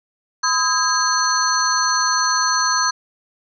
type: tone cluster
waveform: sine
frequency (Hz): 1014 / 1265 / 1622 / 4317 / 6100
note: B5 / D#6 / G#6 / C#8 / G8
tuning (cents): +45 / +28 / -41 / -47 / -48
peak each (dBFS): -22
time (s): 0.43-2.91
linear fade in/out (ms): 10
effects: none